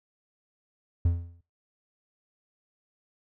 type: tone with exponential decay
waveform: triangle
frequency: 85.6 Hz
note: F2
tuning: 34 cents flat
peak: -16 dBFS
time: 1.05-1.41 s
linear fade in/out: 5 ms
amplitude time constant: 77 ms
effects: noise-tail reverb RT60 0.3 s tail -22 dB re dry